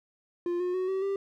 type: tone with pitch steps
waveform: triangle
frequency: 349.2 / 359.8 / 370.8 / 382.1 / 393.8 Hz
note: F4 / F#4 / F#4 / G4 / G4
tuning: 0 / -48 / +4 / -44 / +8 cents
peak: -25 dBFS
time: 0.46-1.16 s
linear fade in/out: 2 ms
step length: 140 ms
effects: none